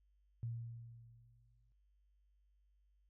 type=tone with exponential decay; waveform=sine; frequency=116.54 Hz; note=A#2; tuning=in tune; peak=-38 dBFS; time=0.43-1.72 s; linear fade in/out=0 ms; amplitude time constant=280 ms; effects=noise-tail reverb RT60 0.3 s tail -22 dB re dry + added 50 Hz sine -70 dBFS peak until 3.09 s